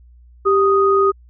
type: tone pair together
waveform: sine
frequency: 392.8 / 1244.5 Hz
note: G4 / D#6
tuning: +4 / 0 cents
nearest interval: octave + minor sixth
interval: 1996 cents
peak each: -13 / -15 dBFS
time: 0.45-1.12 s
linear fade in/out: 20 ms
effects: added 60 Hz sine -43 dBFS peak until 1.29 s